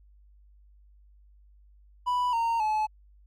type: tone with pitch steps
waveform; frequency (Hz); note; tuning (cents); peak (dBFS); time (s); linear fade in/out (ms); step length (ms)
triangle; 987.8 / 921.6 / 859.9; B5 / A#5 / A5; 0 / -20 / -40; -22; 2.06-2.87; 20; 270
effects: added 50 Hz sine -54 dBFS peak until 3.26 s